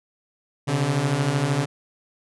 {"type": "beating tone pair", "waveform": "sawtooth", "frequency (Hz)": [130.81, 143.81], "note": ["C3", "D3"], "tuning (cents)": [0, -36], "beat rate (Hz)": 13, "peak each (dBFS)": [-21, -18], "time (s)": [0.67, 1.66], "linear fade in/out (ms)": 20, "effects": ["resampled to 24000 Hz"]}